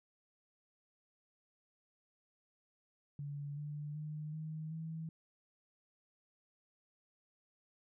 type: tone with pitch steps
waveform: sine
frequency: 143.8 / 147.93 / 152.17 / 156.54 / 161.04 Hz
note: D3 / D3 / D#3 / D#3 / E3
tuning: -36 / +13 / -38 / +11 / -40 cents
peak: -40 dBFS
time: 3.19-5.09 s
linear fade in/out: 2 ms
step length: 380 ms
effects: none